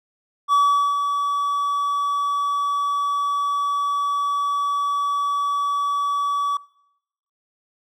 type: tone with ADSR envelope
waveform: triangle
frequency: 1143 Hz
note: D6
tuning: 47 cents flat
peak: -11 dBFS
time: 0.48-6.57 s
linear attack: 48 ms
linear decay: 420 ms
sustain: -7 dB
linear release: 3 ms
effects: noise-tail reverb RT60 0.8 s tail -22 dB re dry